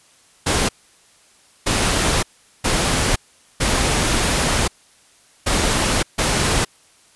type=noise bursts at uneven times; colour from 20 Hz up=pink; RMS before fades=-18 dBFS; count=6; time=0.46-0.69 / 1.66-2.23 / 2.64-3.16 / 3.6-4.68 / 5.46-6.03 / 6.18-6.65 s; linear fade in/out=10 ms; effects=white hiss -53 dBFS RMS until 7.15 s + resampled to 24000 Hz